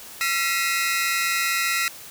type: tone cluster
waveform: sawtooth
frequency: 1360 / 1931 / 2119 / 2517 Hz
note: F6 / B6 / C7 / D#7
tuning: -46 / -39 / +21 / +19 cents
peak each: -23 / -22 / -26 / -24 dBFS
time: 0.21-1.88 s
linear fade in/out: 0 ms
effects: white hiss -41 dBFS RMS until 2.1 s